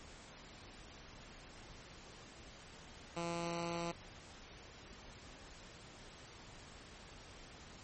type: tone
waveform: 10% pulse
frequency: 170 Hz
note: F3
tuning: 46 cents flat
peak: -30 dBFS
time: 3.16-3.92 s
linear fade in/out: 10 ms
effects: pink hiss -55 dBFS RMS until 7.83 s + MP3 32 kbps